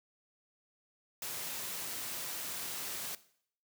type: noise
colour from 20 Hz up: white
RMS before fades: -40 dBFS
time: 1.22-3.15 s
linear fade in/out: 2 ms
effects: noise-tail reverb RT60 0.6 s tail -17 dB re dry + high-pass 100 Hz 12 dB/octave